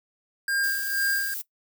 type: tone with tremolo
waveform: square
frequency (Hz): 1606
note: G6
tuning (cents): +41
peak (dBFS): -23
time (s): 0.48-1.34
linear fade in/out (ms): 2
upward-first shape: sine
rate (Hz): 2.1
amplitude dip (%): 60
type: noise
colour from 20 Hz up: violet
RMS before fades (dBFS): -33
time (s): 0.63-1.42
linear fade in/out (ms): 10
effects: noise-tail reverb RT60 0.1 s tail -18 dB re dry